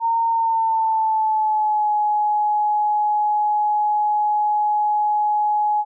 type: tone with pitch glide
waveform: sine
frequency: 917 to 840.9 Hz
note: A#5 to G#5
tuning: -29 to +21 cents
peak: -16 dBFS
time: 0-5.85 s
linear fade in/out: 50 ms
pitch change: -150 cents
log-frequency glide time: 0.27-1.91 s
effects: none